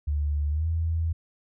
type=tone with pitch glide; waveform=sine; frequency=73.42 to 81.94 Hz; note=D2 to E2; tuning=0 to -10 cents; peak=-23 dBFS; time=0.07-1.13 s; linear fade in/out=10 ms; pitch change=+190 cents; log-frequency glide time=0.5-0.67 s; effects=none